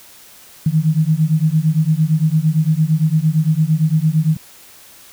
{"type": "beating tone pair", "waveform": "sine", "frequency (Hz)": [152.9, 161.7], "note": ["D#3", "E3"], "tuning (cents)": [-30, -33], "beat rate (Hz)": 8.8, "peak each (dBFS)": -15, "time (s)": [0.66, 4.37], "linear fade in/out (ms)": 5, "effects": ["white hiss -43 dBFS RMS until 5.12 s"]}